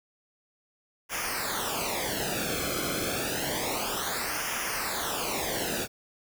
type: noise with flanger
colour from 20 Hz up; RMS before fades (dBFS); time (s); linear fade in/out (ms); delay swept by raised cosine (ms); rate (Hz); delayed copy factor
pink; -31; 1.09-5.88; 50; 0.24 to 1.09; 0.29; -0.85
effects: none